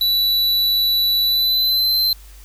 square tone with pitch glide, 3951 to 4097 Hz, B7 to C8, 0 to -37 cents, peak -15 dBFS, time 0.01-2.13 s, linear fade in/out 2 ms, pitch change +63 cents, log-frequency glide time 1.23-1.99 s, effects added 50 Hz sine -39 dBFS peak until 2.44 s + white hiss -48 dBFS RMS until 2.44 s

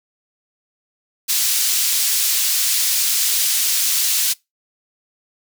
pink high-pass noise, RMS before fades -18 dBFS, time 1.28-4.34 s, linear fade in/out 20 ms, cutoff 4400 Hz, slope 12 dB/octave, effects noise-tail reverb RT60 0.2 s tail -24 dB re dry

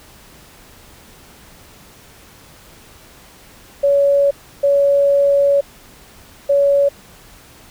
sine tone bursts at uneven times, 563 Hz, C#5, 27 cents sharp, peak -10 dBFS, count 3, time 3.83-4.31 / 4.63-5.61 / 6.49-6.89 s, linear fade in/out 10 ms, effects pink hiss -44 dBFS RMS until 7.7 s

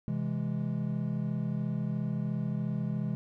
triangle chord, C augmented, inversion none, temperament equal, 130.81 / 164.81 / 207.7 Hz, C3 / E3 / G#3, 0 / 0 / 0 cents, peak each -32 dBFS, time 0.08-3.15 s, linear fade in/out 0 ms, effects none

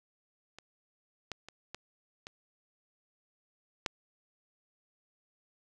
clicks, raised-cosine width 0.2 ms, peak -30 / -20 / -29 / -23 / -26 / -13 dBFS, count 6, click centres 0.586 / 1.317 / 1.486 / 1.746 / 2.269 / 3.862 s, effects none

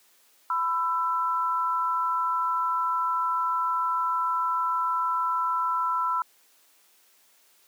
sine tone pair together, 1000 / 1333.3 Hz, B5 / E6, +21 / +19 cents, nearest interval perfect fourth, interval 498 cents, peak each -26 dBFS, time 0.5-6.22 s, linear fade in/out 2 ms, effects white hiss -61 dBFS RMS until 7.67 s + high-pass 300 Hz 12 dB/octave

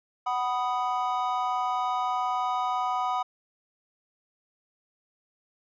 triangle chord, B major, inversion second, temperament equal with one note detuned, 746.4 / 987.8 / 1244.5 Hz, F#5 / B5 / D#6, +15 / 0 / 0 cents, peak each -27 / -28 / -29 dBFS, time 0.26-3.23 s, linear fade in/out 10 ms, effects resampled to 16000 Hz

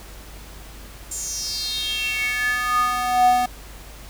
square tone with high-pass filter sweep, 246.8 Hz, B3, 1 cent flat, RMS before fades -22 dBFS, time 1.11-3.46 s, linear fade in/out 5 ms, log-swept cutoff 7600 to 590 Hz, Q 6.8, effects added 50 Hz sine -40 dBFS peak until 4.09 s + pink hiss -43 dBFS RMS until 4.09 s

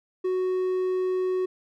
triangle tone, 370 Hz, F#4, in tune, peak -21 dBFS, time 0.24-1.46 s, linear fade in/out 10 ms, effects none

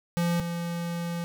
square tone pair in turn, 171.7 / 170.95 Hz, F3 / F3, -29 / -37 cents, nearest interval unison, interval 8 cents, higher first, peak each -24 / -30 dBFS, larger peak first, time 0.17-0.4 / 0.4-1.24 s, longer second, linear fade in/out 0 ms, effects none

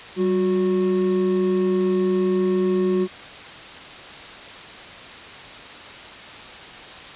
triangle tone pair together, 191.5 / 365.5 Hz, G3 / F#4, -40 / -21 cents, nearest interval major seventh, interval 1119 cents, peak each -20 / -17 dBFS, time 0.16-3.08 s, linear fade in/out 50 ms, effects white hiss -38 dBFS RMS until 7.15 s + resampled to 8000 Hz

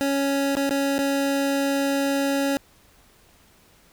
25% pulse tone with dropouts, 277.5 Hz, C#4, 2 cents sharp, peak -17 dBFS, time 0.01-2.57 s, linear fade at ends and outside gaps 0 ms, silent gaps 0.552-0.569 / 0.694-0.708 / 0.982-0.99 s, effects pink hiss -56 dBFS RMS until 3.92 s

